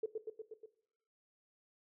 sine tone with echo, 440 Hz, A4, in tune, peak -32 dBFS, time 0.03-0.06 s, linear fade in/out 5 ms, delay 120 ms, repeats 5, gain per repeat -3 dB, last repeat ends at 0.66 s, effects noise-tail reverb RT60 0.7 s tail -17 dB re dry

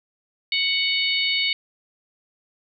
harmonic tone with a mistuned harmonic, 742 Hz, F#5, 5 cents sharp, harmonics 3 / 4 / 5 / 6, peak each -24 / -25 / -26 / -27 dBFS, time 0.52-1.53 s, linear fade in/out 2 ms, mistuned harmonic 6, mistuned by -16 cents, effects none

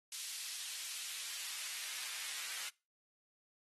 pink noise with high-pass filter sweep, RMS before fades -44 dBFS, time 0.12-2.69 s, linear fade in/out 2 ms, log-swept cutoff 3700 to 2000 Hz, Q 0.88, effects noise-tail reverb RT60 0.3 s tail -24 dB re dry + AAC 32 kbps

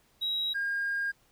triangle tone pair in turn, 3846 / 1617 Hz, B7 / G#6, -47 / -47 cents, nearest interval octave + minor third, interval 1500 cents, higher first, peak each -25 dBFS, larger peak neither, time 0.21-0.54 / 0.54-1.12 s, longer second, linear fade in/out 20 ms, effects tanh soft clip ceiling -25 dBFS + pink hiss -66 dBFS RMS until 1.31 s

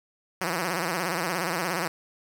5% pulse tone with vibrato, 174.61 Hz, F3, in tune, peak -15 dBFS, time 0.41-1.88 s, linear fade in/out 5 ms, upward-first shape sine, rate 17 Hz, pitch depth 140 cents each way, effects none

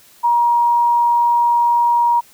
sine tone, 949 Hz, A#5, 31 cents sharp, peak -11 dBFS, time 0.23-2.21 s, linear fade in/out 20 ms, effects white hiss -48 dBFS RMS until 2.33 s

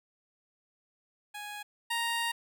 15% pulse tone pair in turn, 830.6 / 932.3 Hz, G#5 / A#5, 0 / 0 cents, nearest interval major second, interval 200 cents, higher second, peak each -33 / -23 dBFS, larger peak second, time 1.34-1.63 / 1.9-2.32 s, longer second, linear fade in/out 10 ms, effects none

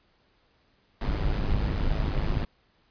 brown noise with amplitude modulation, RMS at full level -23 dBFS, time 1.01-2.45 s, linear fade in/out 5 ms, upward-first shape sine, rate 103 Hz, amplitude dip 65%, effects pink hiss -66 dBFS RMS until 2.9 s + resampled to 11025 Hz

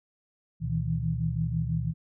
sine tone cluster, 70 / 119.4 / 158.6 / 164.7 Hz, C#2 / A#2 / D#3 / E3, +18 / +42 / +33 / -1 cents, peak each -35 / -30 / -30 / -32 dBFS, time 0.6-1.94 s, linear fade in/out 50 ms, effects none

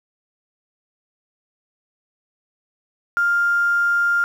sine tone with quantisation, 1400 Hz, F6, 4 cents sharp, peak -15 dBFS, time 3.17-4.24 s, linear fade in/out 0 ms, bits 7, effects none

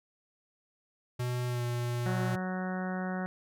square tone with pitch glide, 123.47 to 120.86 Hz, B2 to B2, 0 to -37 cents, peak -31 dBFS, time 1.19-2.36 s, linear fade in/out 10 ms, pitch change -37 cents, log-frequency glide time 1.47-1.63 s
harmonic tone, 185 Hz, F#3, in tune, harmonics 1 / 2 / 3 / 4 / 5 / 6 / 7 / 8 / 9 / 10, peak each -33 / -43 / -42 / -41 / -49 / -47 / -49 / -43 / -50 / -47 dBFS, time 2.06-3.26 s, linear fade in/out 0 ms
effects none

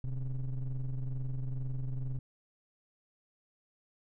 triangle ring-modulated tone, 70 Hz, C#2, 18 cents sharp, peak -27 dBFS, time 0.04-2.19 s, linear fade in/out 0 ms, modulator 58.9 Hz, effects none

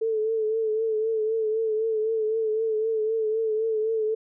sine tone with vibrato, 440 Hz, A4, in tune, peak -22 dBFS, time 0.01-4.15 s, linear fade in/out 10 ms, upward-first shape triangle, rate 3.9 Hz, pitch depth 52 cents each way, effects none

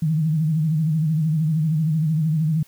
sine tone with vibrato, 156.9 Hz, D#3, 15 cents sharp, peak -17 dBFS, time 0.02-2.63 s, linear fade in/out 5 ms, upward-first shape sine, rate 13 Hz, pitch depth 84 cents each way, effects white hiss -54 dBFS RMS until 2.67 s

